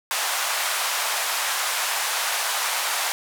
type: band-pass noise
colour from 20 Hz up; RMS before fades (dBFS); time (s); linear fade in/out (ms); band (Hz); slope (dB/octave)
pink; -25; 0.11-3.12; 0; 740 to 14000; 24
effects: none